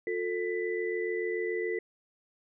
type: tone cluster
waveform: sine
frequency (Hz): 358.8 / 445.8 / 1991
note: F4 / A4 / B6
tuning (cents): +47 / +23 / +14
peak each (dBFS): -33 / -32 / -37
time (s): 0.07-1.79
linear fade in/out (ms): 2
effects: none